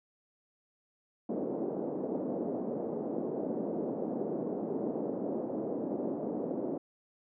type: band-pass noise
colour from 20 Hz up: pink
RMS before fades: -35 dBFS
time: 1.29-6.78 s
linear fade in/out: 5 ms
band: 220 to 580 Hz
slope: 24 dB/octave
effects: none